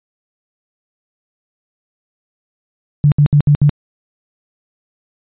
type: tone bursts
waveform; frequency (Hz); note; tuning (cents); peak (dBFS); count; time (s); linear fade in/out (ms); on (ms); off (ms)
sine; 146; D3; -10; -6; 5; 3.04-3.694; 0; 78; 66
effects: resampled to 8000 Hz